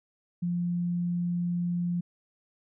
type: tone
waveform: sine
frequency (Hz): 174.61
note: F3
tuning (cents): 0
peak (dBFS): -26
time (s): 0.42-2.01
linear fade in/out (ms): 10
effects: none